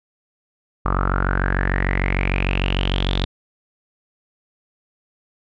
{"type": "tone with low-pass filter sweep", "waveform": "sawtooth", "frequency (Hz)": 46.66, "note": "F#1", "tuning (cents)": 15, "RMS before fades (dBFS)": -20, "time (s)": [0.85, 3.25], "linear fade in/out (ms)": 10, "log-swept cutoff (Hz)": [1200, 3700], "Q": 8.4, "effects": []}